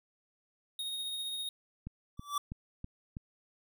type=tone with tremolo; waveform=square; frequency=3729 Hz; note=A#7; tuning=in tune; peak=-35 dBFS; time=0.79-1.49 s; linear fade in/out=2 ms; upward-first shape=triangle; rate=15 Hz; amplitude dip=30%
type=click train; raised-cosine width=5 ms; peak=-28 dBFS; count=5; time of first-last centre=1.87-3.169 s; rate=3.08 Hz
type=tone with exponential growth; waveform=square; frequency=1159 Hz; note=D6; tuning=23 cents flat; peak=-28 dBFS; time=2.17-2.38 s; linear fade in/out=5 ms; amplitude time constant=44 ms
effects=none